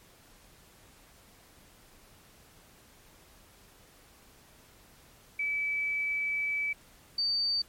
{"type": "tone pair in turn", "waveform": "sine", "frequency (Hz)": [2300, 4600], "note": ["D7", "D8"], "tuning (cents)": [-37, -37], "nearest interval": "octave", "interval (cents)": 1200, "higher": "second", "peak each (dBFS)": [-28, -26], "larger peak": "second", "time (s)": [[5.39, 6.73], [7.18, 7.62]], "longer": "first", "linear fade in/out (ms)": 5, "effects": ["pink hiss -58 dBFS RMS until 7.68 s", "MP3 64 kbps"]}